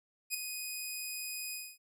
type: tone with ADSR envelope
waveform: 10% pulse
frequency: 2495 Hz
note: D#7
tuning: 4 cents sharp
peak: -21 dBFS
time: 0.3-1.78 s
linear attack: 43 ms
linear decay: 7 ms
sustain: -8 dB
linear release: 250 ms
effects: none